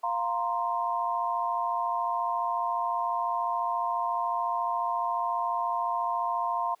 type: chord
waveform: sine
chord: F suspended fourth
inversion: none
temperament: equal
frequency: 698.5 / 932.3 / 1046.5 Hz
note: F5 / Bb5 / C6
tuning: 0 / 0 / 0 cents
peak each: -31 / -30 / -30 dBFS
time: 0.03-6.75 s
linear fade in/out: 10 ms
effects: pink hiss -66 dBFS RMS until 6.8 s + high-pass 400 Hz 12 dB/octave